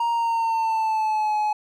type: tone with pitch glide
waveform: triangle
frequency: 935 to 847.6 Hz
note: A#5 to G#5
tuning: +5 to +35 cents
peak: -18 dBFS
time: 0-1.53 s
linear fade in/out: 5 ms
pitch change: -170 cents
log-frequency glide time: 0.11-1.36 s
effects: none